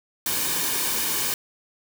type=noise with comb filter; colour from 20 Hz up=white; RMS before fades=-25 dBFS; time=0.26-1.34 s; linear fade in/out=2 ms; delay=1.5 ms; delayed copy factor=-0.55; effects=none